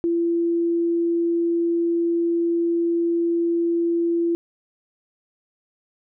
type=tone; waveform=sine; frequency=338.9 Hz; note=E4; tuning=48 cents sharp; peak=-18 dBFS; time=0.04-4.35 s; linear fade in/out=0 ms; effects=none